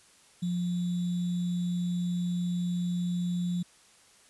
sine tone with sample-and-hold, 176.7 Hz, F3, 21 cents sharp, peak -27 dBFS, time 0.42-3.63 s, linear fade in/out 10 ms, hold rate 3675 Hz, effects white hiss -59 dBFS RMS until 4.29 s + resampled to 24000 Hz

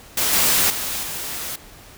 white noise with level steps, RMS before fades -20 / -17 / -26 / -29 dBFS, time 0.17-1.56 s, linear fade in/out 5 ms, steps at 0.33 / 0.7 / 1.03 s, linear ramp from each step 2 ms, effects pink hiss -44 dBFS RMS until 1.97 s

